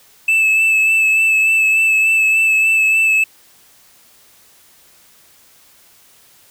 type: tone with vibrato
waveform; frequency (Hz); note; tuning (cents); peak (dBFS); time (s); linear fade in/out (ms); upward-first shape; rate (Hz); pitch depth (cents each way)
triangle; 2623; E7; -9; -9; 0.28-3.24; 5; sine; 3.4; 20
effects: white hiss -49 dBFS RMS until 6.5 s